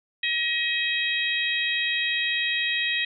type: harmonic tone with a mistuned harmonic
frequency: 634 Hz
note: D#5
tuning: 32 cents sharp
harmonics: 3 / 4 / 5 / 6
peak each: -27 / -28 / -29 / -30 dBFS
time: 0.23-3.05 s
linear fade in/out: 5 ms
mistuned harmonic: 5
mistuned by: +36 cents
effects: none